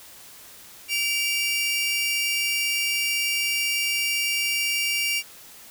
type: tone pair together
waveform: sawtooth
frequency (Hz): 2314 / 2794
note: D7 / F7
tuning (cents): -26 / 0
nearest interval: minor third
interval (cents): 326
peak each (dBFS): -22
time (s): 0.88-5.23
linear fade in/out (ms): 50
effects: white hiss -46 dBFS RMS until 5.7 s